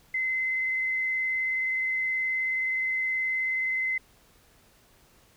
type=tone with vibrato; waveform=sine; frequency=2054 Hz; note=C7; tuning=33 cents flat; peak=-25 dBFS; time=0.14-3.98 s; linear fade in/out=5 ms; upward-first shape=sine; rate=19 Hz; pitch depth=10 cents each way; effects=pink hiss -60 dBFS RMS until 5.36 s